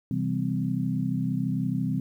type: tone cluster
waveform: sine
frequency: 129.7 / 164.4 / 196 / 257 Hz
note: C3 / E3 / G3 / C4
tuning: -15 / -4 / 0 / -31 cents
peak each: -30 dBFS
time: 0.11-2 s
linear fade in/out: 2 ms
effects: 10-bit